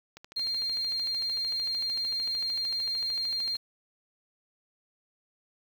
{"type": "click train", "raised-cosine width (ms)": 0.2, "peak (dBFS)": -28, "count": 46, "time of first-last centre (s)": [0.17, 3.553], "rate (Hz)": 13.3}
{"type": "tone", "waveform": "sine", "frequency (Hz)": 4196, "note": "C8", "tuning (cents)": 4, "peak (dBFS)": -28, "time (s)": [0.36, 3.57], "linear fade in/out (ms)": 10}
{"effects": ["8-bit"]}